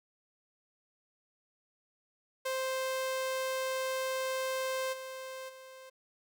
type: tone with level steps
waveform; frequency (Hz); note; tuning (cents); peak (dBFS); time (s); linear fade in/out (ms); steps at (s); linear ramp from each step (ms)
sawtooth; 523.3; C5; 0; -28 / -37 / -45; 2.45-5.9; 10; 4.92 / 5.48; 20
effects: none